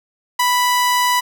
sawtooth tone with ADSR envelope, 987.8 Hz, B5, in tune, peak -8 dBFS, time 0.39-1.21 s, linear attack 9 ms, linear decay 4 ms, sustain -2 dB, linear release 19 ms, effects none

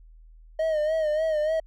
triangle tone with vibrato, 622.3 Hz, D#5, in tune, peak -20 dBFS, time 0.59-1.6 s, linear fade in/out 5 ms, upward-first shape sine, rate 3.4 Hz, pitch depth 64 cents each way, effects added 40 Hz sine -47 dBFS peak until 1.66 s

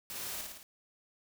white noise with echo, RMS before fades -42 dBFS, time 0.1-0.41 s, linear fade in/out 0 ms, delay 55 ms, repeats 4, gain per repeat -3 dB, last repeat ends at 0.63 s, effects none

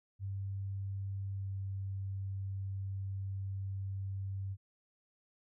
sine tone with pitch glide, 97.9 to 97.17 Hz, G2 to G2, -2 to -15 cents, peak -36 dBFS, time 0.19-4.57 s, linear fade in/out 50 ms, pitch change -13 cents, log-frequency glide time 1.34-1.48 s, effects none

